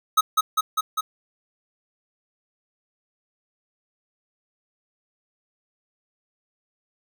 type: tone with echo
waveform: square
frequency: 1273 Hz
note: D#6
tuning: 39 cents sharp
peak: -14 dBFS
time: 0.17-0.21 s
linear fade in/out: 10 ms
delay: 200 ms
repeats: 4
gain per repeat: -2 dB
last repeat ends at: 1.01 s
effects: none